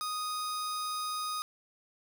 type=tone pair together; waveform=sawtooth; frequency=1244.5 / 2489 Hz; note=D#6 / D#7; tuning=0 / 0 cents; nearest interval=octave; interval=1200 cents; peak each=-29 / -38 dBFS; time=0.01-1.42 s; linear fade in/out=0 ms; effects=none